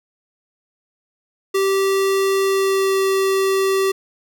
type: tone with pitch glide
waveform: square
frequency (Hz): 388.9 to 386.4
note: G4 to G4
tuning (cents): -14 to -25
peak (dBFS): -16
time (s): 1.54-3.92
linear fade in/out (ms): 10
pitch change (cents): -11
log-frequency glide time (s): 2.46-3
effects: none